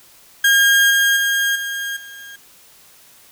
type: tone with level steps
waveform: 35% pulse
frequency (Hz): 1619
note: G#6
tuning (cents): -45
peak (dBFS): -9 / -11 / -14 / -21 / -33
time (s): 0.44-2.36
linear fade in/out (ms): 5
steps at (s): 0.9 / 1.16 / 1.55 / 1.96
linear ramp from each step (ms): 10
effects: white hiss -48 dBFS RMS until 3.31 s